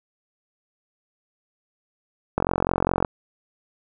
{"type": "click train", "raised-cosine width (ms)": 1, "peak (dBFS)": -6, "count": 31, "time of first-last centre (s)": [2.38, 3.048], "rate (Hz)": 44.9, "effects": []}